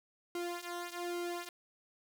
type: tone with flanger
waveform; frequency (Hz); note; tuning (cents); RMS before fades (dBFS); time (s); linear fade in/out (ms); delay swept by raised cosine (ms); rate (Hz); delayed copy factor
sawtooth; 349.2; F4; 0; -40; 0.35-1.49; 2; 1.7 to 3.3; 1.2; -0.8
effects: none